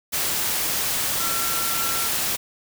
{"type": "tone in noise", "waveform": "sine", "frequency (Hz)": 1356, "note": "E6", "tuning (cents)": 49, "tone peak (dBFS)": -30, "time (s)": [1.19, 2.09], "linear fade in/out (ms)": 20, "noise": "white", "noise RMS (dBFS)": -24, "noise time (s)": [0.12, 2.37], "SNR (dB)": -9, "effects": []}